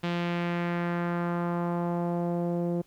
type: tone with low-pass filter sweep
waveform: sawtooth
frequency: 173 Hz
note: F3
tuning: 16 cents flat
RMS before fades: -29 dBFS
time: 0.03-2.82 s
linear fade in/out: 10 ms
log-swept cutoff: 3300 to 470 Hz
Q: 1.6
effects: pink hiss -63 dBFS RMS until 2.86 s